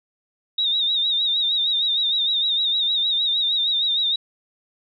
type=tone with vibrato; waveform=sine; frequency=3729 Hz; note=A#7; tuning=in tune; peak=-18 dBFS; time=0.58-4.16 s; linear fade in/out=5 ms; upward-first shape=sine; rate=6.5 Hz; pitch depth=74 cents each way; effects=none